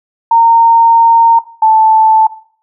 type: tone pair in turn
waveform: sine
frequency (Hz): 920 / 878.5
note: A#5 / A5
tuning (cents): -23 / -3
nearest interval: minor second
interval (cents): 80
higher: first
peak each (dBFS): -4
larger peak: neither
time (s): 0.31-1.39 / 1.62-2.27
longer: first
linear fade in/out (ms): 5
effects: noise-tail reverb RT60 0.5 s tail -17 dB re dry